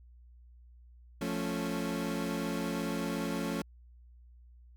30% pulse chord, F augmented, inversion none, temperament equal, 174.61 / 220 / 277.2 Hz, F3 / A3 / C#4, 0 / 0 / 0 cents, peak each -34 dBFS, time 1.21-3.62 s, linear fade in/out 5 ms, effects added 60 Hz sine -53 dBFS peak until 4.76 s

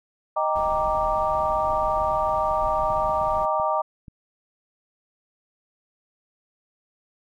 sine chord, Eb major seventh, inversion none, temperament equal with one note detuned, 622.3 / 787.2 / 932.3 / 1174.7 Hz, Eb5 / G5 / Bb5 / D6, 0 / +7 / 0 / 0 cents, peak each -25 / -27 / -26 / -26 dBFS, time 0.36-3.82 s, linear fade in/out 10 ms
brown noise, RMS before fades -36 dBFS, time 0.55-3.46 s, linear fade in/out 10 ms
clicks, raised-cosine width 5 ms, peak -29 dBFS, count 6, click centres 0.978 / 2.904 / 3.096 / 3.216 / 3.599 / 4.082 s
effects none

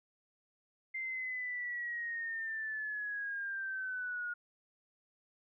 sine linear sweep, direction down, 2093 to 1431 Hz, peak -36 dBFS, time 0.94-4.34 s, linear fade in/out 10 ms, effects none

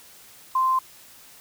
sine tone with quantisation, 1042 Hz, C6, 7 cents flat, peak -18 dBFS, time 0.55-0.79 s, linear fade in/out 5 ms, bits 8, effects white hiss -49 dBFS RMS until 1.4 s

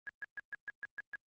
sine tone bursts, 1661.2 Hz, G#6, in tune, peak -38 dBFS, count 8, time 0.07-1.156 s, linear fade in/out 0 ms, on 22 ms, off 130 ms, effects Opus 32 kbps

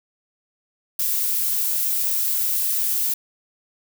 violet noise, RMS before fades -22 dBFS, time 0.99-3.14 s, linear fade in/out 5 ms, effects none

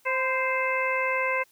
harmonic tone with a mistuned harmonic, 523.3 Hz, C5, in tune, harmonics 1 / 2 / 3 / 4 / 5, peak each -29 / -29 / -33 / -28 / -32 dBFS, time 0.05-1.44 s, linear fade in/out 20 ms, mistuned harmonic 2, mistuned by -37 cents, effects white hiss -62 dBFS RMS until 1.51 s + high-pass 80 Hz 12 dB/octave

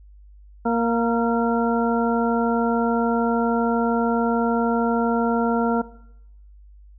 harmonic tone with a mistuned harmonic, 233.1 Hz, A#3, in tune, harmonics 1 / 2 / 3 / 4 / 6, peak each -21 / -24 / -26 / -27 / -29 dBFS, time 0.65-5.82 s, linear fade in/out 10 ms, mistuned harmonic 6, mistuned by -33 cents, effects noise-tail reverb RT60 0.8 s tail -19 dB re dry + added 50 Hz sine -44 dBFS peak until 6.98 s

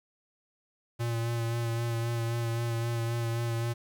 square tone with vibrato, 116.54 Hz, A#2, in tune, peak -29 dBFS, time 0.99-3.74 s, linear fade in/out 20 ms, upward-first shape sine, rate 3.8 Hz, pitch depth 23 cents each way, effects 10-bit

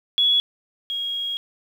sine tone pair in turn, 3373 / 3283 Hz, G#7 / G#7, +26 / -21 cents, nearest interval unison, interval 47 cents, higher first, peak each -15 / -24 dBFS, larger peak first, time 0.18-0.4 / 0.9-1.37 s, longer second, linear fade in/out 0 ms, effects 8-bit

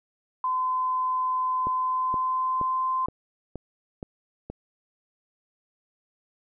sine tone with pitch glide, 1023 to 1036.7 Hz, C6 to C6, -39 to -16 cents, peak -23 dBFS, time 0.44-3.06 s, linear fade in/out 2 ms, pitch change +23 cents, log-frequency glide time 1.74-2.9 s
click train, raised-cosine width 2 ms, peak -21 dBFS, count 7, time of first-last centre 1.67-4.5 s, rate 2.12 Hz
effects none

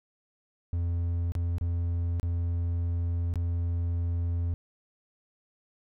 triangle tone with dropouts, 85.7 Hz, F2, 32 cents flat, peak -24 dBFS, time 0.73-4.54 s, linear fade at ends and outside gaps 0 ms, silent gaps 1.32-1.352 / 1.583-1.611 / 2.198-2.23 / 3.339-3.357 s, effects none

